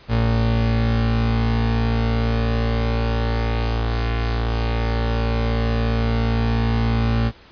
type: tone pair together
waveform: 35% pulse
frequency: 57.06 / 114.2 Hz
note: A#1 / A#2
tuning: -36 / -35 cents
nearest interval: octave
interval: 1201 cents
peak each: -18 dBFS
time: 0.08-7.32 s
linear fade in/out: 50 ms
effects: pink hiss -47 dBFS RMS until 7.51 s + resampled to 11025 Hz